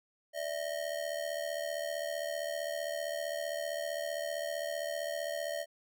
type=ring-modulated tone; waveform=square; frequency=622.3 Hz; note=D#5; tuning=in tune; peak=-32 dBFS; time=0.33-5.66 s; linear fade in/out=50 ms; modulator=37.7 Hz; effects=none